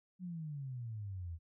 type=exponential sweep; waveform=sine; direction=down; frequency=186.9 to 80 Hz; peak=-40 dBFS; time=0.19-1.39 s; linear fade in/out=50 ms; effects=none